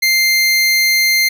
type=tone; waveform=25% pulse; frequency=2100 Hz; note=C7; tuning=6 cents sharp; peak=-7 dBFS; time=0.02-1.29 s; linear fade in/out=10 ms; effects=none